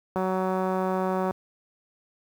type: click train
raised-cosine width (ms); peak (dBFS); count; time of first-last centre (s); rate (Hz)
1; -14; 216; 0.16-1.31; 187
effects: high-pass 60 Hz 12 dB/octave + 8-bit